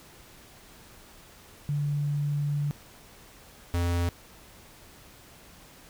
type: tone pair in turn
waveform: sine / square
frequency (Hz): 145.3 / 86.58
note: D3 / F2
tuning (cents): -18 / -14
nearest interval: major sixth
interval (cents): 896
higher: first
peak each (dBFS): -25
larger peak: neither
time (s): 1.69-2.71 / 3.74-4.09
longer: first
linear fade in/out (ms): 0
effects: pink hiss -52 dBFS RMS until 5.89 s